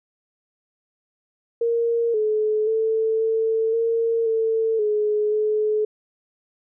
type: tone with pitch steps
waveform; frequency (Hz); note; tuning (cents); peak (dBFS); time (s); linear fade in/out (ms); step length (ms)
sine; 465.6 / 429.1 / 443.3 / 446.2 / 458.1 / 447.2 / 422 / 427.3; A#4 / A4 / A4 / A4 / A#4 / A4 / G#4 / G#4; -2 / -43 / +13 / +24 / -30 / +28 / +28 / +49; -18; 1.61-5.85; 5; 530
effects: none